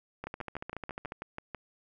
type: two click trains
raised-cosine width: 0.5 ms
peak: -23 / -23 dBFS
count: 13 / 9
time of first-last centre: 0.27-1.121 / 0.24-1.547 s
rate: 14.1 / 6.12 Hz
effects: none